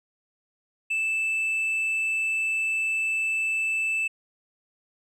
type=tone with tanh clipping; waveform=sine; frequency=2637 Hz; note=E7; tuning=in tune; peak=-24 dBFS; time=0.9-4.08 s; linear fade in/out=10 ms; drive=3 dB; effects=none